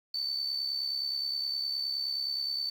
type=tone with amplitude modulation; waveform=sine; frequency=4528 Hz; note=C#8; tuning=36 cents sharp; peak=-26 dBFS; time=0.14-2.7 s; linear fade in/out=5 ms; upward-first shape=sine; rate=69.6 Hz; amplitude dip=65%; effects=tanh soft clip ceiling -25 dBFS + 9-bit